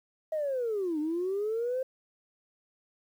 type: linear two-way sweep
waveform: sine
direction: down then up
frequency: 640 to 295.8 to 528 Hz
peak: -27 dBFS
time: 0.32-1.83 s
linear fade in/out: 5 ms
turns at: 0.99 s
effects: tanh soft clip ceiling -24 dBFS + 10-bit